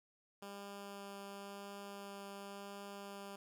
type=tone with vibrato; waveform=10% pulse; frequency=199.7 Hz; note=G3; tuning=32 cents sharp; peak=-39 dBFS; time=0.42-3.36 s; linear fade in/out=5 ms; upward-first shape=triangle; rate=0.94 Hz; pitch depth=8 cents each way; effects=none